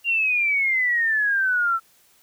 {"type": "exponential sweep", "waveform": "sine", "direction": "down", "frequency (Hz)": [2802, 1326], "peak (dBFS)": -18, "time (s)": [0.04, 1.8], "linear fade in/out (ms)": 50, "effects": ["white hiss -58 dBFS RMS until 2.22 s"]}